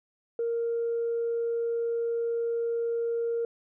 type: tone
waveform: sine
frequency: 465.5 Hz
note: A#4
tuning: 2 cents flat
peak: -25 dBFS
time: 0.39-3.45 s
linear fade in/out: 2 ms
effects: tanh soft clip ceiling -22 dBFS